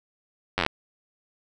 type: slowing click train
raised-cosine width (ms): 0.3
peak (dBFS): -7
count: 8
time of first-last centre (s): 0.58-0.664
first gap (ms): 10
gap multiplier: 1.06
effects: none